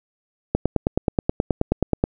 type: click train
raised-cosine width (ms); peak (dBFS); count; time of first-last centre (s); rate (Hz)
2; -4; 15; 0.55-2.039; 9.4
effects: none